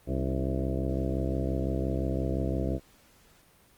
harmonic tone with a mistuned harmonic, 65.8 Hz, C2, 10 cents sharp, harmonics 1 / 2 / 3 / 4 / 5 / 6 / 7 / 8 / 9 / 10, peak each -31 / -33 / -36 / -36 / -36 / -39 / -41 / -39 / -45 / -40 dBFS, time 0.06-2.8 s, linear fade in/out 50 ms, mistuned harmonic 4, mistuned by +64 cents, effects pink hiss -60 dBFS RMS until 3.77 s + Opus 32 kbps

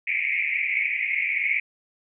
pink band-pass noise, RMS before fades -25 dBFS, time 0.07-1.6 s, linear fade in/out 5 ms, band 2100 to 2400 Hz, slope 96 dB/octave, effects none

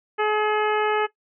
harmonic tone, 425 Hz, G#4, 40 cents sharp, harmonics 1 / 2 / 3 / 4 / 5 / 6 / 7, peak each -22 / -25 / -27 / -28 / -33 / -35 / -38 dBFS, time 0.18-1.07 s, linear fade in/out 20 ms, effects noise-tail reverb RT60 0.1 s tail -17 dB re dry

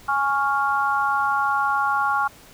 sine chord, Db major, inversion second, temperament equal, 830.6 / 1108.7 / 1396.9 Hz, Ab5 / Db6 / F6, 0 / 0 / 0 cents, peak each -23 dBFS, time 0.08-2.28 s, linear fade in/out 10 ms, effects pink hiss -48 dBFS RMS until 2.53 s

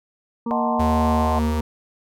harmonic tone, 233.1 Hz, A#3, in tune, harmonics 1 / 2 / 4 / 5, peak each -23 / -32 / -33 / -39 dBFS, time 0.46-1.61 s, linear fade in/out 5 ms
sine chord, D# diminished seventh, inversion none, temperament equal, 622.3 / 740 / 880 / 1046.5 Hz, D#5 / F#5 / A5 / C6, 0 / 0 / 0 / 0 cents, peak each -26 dBFS, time 0.51-1.39 s, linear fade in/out 0 ms
square tone with pitch glide, 77.7 to 76.19 Hz, D#2 to D#2, -2 to -36 cents, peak -22 dBFS, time 0.79-1.61 s, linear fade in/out 10 ms, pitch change -34 cents, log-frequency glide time 0.98-1.43 s
effects none

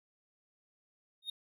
triangle tone with exponential growth, 3706 Hz, A#7, 11 cents flat, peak -31 dBFS, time 1.22-1.3 s, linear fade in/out 5 ms, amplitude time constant 17 ms, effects none

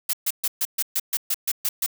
blue noise bursts, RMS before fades -23 dBFS, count 11, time 0.09-1.863 s, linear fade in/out 5 ms, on 43 ms, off 130 ms, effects none

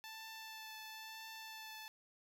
10% pulse tone with vibrato, 880 Hz, A5, in tune, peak -40 dBFS, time 0.04-1.88 s, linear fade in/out 0 ms, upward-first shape triangle, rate 1 Hz, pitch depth 15 cents each way, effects none

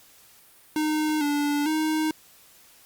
square tone with pitch steps, 307.4 / 290.6 / 312 Hz, D#4 / D4 / D#4, -21 / -18 / +5 cents, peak -23 dBFS, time 0.76-2.11 s, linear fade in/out 2 ms, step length 450 ms, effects white hiss -54 dBFS RMS until 2.85 s + Opus 48 kbps

